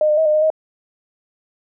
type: tone with pitch steps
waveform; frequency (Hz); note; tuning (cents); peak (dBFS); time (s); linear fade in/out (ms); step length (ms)
sine; 612 / 604 / 637 / 608 / 615 / 629; D#5 / D5 / D#5 / D#5 / D#5 / D#5; -29 / +48 / +41 / -40 / -20 / +19; -12; 0.01-0.502; 2; 82
effects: none